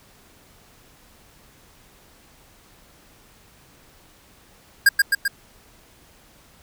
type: tone with echo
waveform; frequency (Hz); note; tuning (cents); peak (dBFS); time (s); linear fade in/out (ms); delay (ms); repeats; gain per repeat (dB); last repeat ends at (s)
square; 1616; G#6; -48; -10; 4.86-4.89; 5; 130; 3; -3; 5.28
effects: pink hiss -53 dBFS RMS until 6.62 s